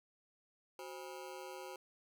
25% pulse ring-modulated tone, 448 Hz, A4, 31 cents sharp, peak -39 dBFS, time 0.79-1.76 s, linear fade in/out 2 ms, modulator 76.8 Hz, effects none

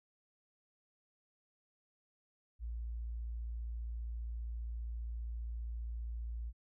sine tone, 57.5 Hz, A#1, 23 cents flat, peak -38 dBFS, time 2.59-6.53 s, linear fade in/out 50 ms, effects none

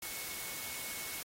sine tone in noise, 2200 Hz, C#7, 14 cents flat, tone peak -49 dBFS, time 0.02-1.21 s, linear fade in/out 5 ms, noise white, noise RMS -42 dBFS, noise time 0.02-1.23 s, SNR -10 dB, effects AAC 48 kbps

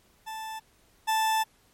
40% pulse tone pair in turn, 880 / 880 Hz, A5 / A5, 0 / 0 cents, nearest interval unison, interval 0 cents, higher neither, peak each -34 / -22 dBFS, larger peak second, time 0.26-0.6 / 1.07-1.44 s, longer second, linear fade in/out 20 ms, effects pink hiss -63 dBFS RMS until 1.73 s + MP3 64 kbps

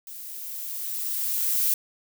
violet noise with level ramp, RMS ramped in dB -40 to -22 dBFS, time 0.07-1.74 s, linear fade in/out 2 ms, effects none

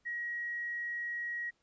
triangle tone with hard clipping, 1900 Hz, A#6, 33 cents sharp, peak -35 dBFS, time 0.05-1.51 s, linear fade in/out 20 ms, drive 3 dB, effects pink hiss -75 dBFS RMS until 1.62 s + resampled to 16000 Hz

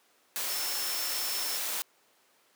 sine tone in noise, 5350 Hz, E8, 25 cents sharp, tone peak -36 dBFS, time 0.5-1.57 s, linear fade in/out 0 ms, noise white, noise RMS -33 dBFS, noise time 0.36-1.82 s, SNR -6 dB, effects pink hiss -65 dBFS RMS until 2.55 s + high-pass 400 Hz 12 dB/octave

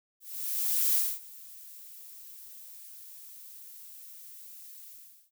violet noise with ADSR envelope, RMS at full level -25 dBFS, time 0.2-5.31 s, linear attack 750 ms, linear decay 240 ms, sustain -23 dB, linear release 420 ms, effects noise-tail reverb RT60 0.1 s tail -26 dB re dry

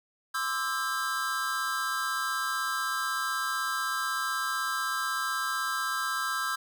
square tone cluster, 1035 / 1178 / 1314 / 1598 Hz, C6 / D6 / E6 / G6, -19 / +5 / -6 / +33 cents, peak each -38 / -39 / -33 / -33 dBFS, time 0.34-6.56 s, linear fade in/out 10 ms, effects none

